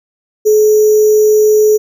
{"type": "tone with sample-and-hold", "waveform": "sine", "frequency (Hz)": 426.9, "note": "G#4", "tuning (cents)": 48, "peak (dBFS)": -5, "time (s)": [0.45, 1.78], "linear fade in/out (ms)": 20, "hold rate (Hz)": 6300, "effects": []}